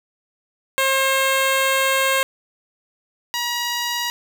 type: tone pair in turn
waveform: 10% pulse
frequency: 535 / 957.7 Hz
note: C5 / A#5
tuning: +38 / +46 cents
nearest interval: minor seventh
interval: 1008 cents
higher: second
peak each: -8 / -13 dBFS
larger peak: first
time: 0.78-2.23 / 3.34-4.1 s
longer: first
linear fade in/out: 0 ms
effects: none